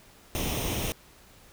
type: noise with comb filter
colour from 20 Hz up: pink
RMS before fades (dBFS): -30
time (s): 0.35-0.92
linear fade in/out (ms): 0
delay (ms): 0.33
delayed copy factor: +0.6
effects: pink hiss -55 dBFS RMS until 1.52 s